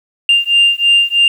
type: beating tone pair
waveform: sine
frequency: 2794 / 2797.1 Hz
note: F7 / F7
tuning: 0 / +2 cents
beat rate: 3.1 Hz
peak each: -10 dBFS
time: 0.29-1.28 s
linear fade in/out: 2 ms
effects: tanh soft clip ceiling -3 dBFS + 7-bit